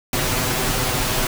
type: noise with comb filter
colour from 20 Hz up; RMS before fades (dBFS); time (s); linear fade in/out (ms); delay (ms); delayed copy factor
pink; -21; 0.13-1.27; 2; 7.9; +0.85
effects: none